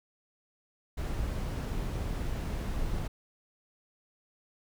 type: noise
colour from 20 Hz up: brown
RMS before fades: -33 dBFS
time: 0.97-3.08 s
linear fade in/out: 10 ms
effects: none